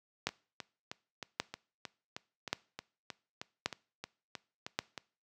two click trains, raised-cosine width 0.2 ms, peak -13 / -23 dBFS, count 5 / 16, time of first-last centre 0.27-4.79 / 0.29-4.978 s, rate 0.885 / 3.2 Hz, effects noise-tail reverb RT60 0.4 s tail -22 dB re dry + high-pass 100 Hz 12 dB/octave

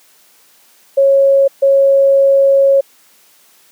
sine tone bursts at uneven times, 549 Hz, C#5, 17 cents flat, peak -6 dBFS, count 2, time 0.97-1.48 / 1.62-2.81 s, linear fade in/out 10 ms, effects white hiss -49 dBFS RMS until 3.71 s + high-pass 200 Hz 12 dB/octave

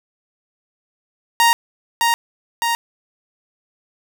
sawtooth tone with echo, 933 Hz, A#5, 1 cent sharp, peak -7 dBFS, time 1.4-1.53 s, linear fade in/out 0 ms, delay 610 ms, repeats 2, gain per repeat -3 dB, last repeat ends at 2.75 s, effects none

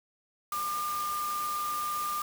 sine tone in noise, 1200 Hz, D6, 37 cents sharp, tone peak -30 dBFS, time 0.52-2.22 s, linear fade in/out 2 ms, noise white, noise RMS -40 dBFS, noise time 0.52-2.22 s, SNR +7 dB, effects none

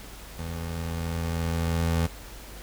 25% pulse tone with level ramp, 83.1 Hz, E2, 15 cents sharp, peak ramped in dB -29 to -18 dBFS, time 0.38-2.07 s, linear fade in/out 10 ms, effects added 50 Hz sine -44 dBFS peak until 2.62 s + pink hiss -45 dBFS RMS until 2.62 s

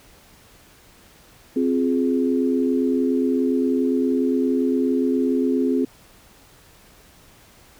sine chord, F minor, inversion second, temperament just, 261.9 / 349.2 / 419.1 Hz, C4 / F4 / Ab4, +2 / 0 / +16 cents, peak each -19 / -25 / -24 dBFS, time 1.56-5.85 s, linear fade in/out 5 ms, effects pink hiss -51 dBFS RMS until 7.79 s

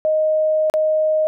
sine tone with dropouts, 622.3 Hz, D#5, in tune, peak -14 dBFS, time 0.05-1.27 s, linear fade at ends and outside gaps 0 ms, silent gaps 0.699-0.739 s, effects none

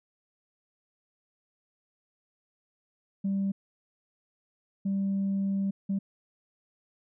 sine tone bursts at uneven times, 196 Hz, G3, in tune, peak -24 dBFS, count 3, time 3.24-3.52 / 4.85-5.71 / 5.89-5.99 s, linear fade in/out 10 ms, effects tanh soft clip ceiling -23 dBFS

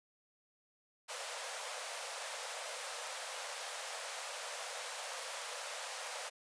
pink high-pass noise, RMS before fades -43 dBFS, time 1.08-6.3 s, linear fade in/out 20 ms, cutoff 480 Hz, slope 96 dB/octave, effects resampled to 22050 Hz

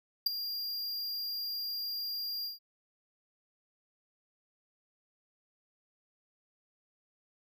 square tone with ADSR envelope, 4789 Hz, D8, 33 cents sharp, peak -22 dBFS, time 0.26-2.59 s, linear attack 7 ms, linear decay 11 ms, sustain -13 dB, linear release 140 ms, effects none

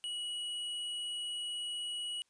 triangle tone with hard clipping, 2921 Hz, F#7, 23 cents flat, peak -38 dBFS, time 0.04-2.22 s, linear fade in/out 0 ms, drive 12 dB, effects white hiss -75 dBFS RMS until 2.29 s + resampled to 22050 Hz

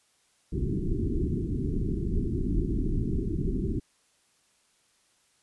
pink low-pass noise, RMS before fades -28 dBFS, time 0.52-3.8 s, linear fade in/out 10 ms, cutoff 400 Hz, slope 96 dB/octave, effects white hiss -67 dBFS RMS until 5.42 s + resampled to 24000 Hz

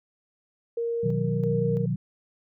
sine tone with tremolo, 466.2 Hz, A#4, in tune, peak -25 dBFS, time 0.77-1.86 s, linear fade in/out 5 ms, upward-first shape square, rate 1.5 Hz, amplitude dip 45%
sine chord, B major, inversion none, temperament equal with one note detuned, 123.47 / 155.56 / 182.56 Hz, B2 / D#3 / F#3, 0 / 0 / -23 cents, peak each -28 dBFS, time 1.03-1.96 s, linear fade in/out 10 ms
effects none

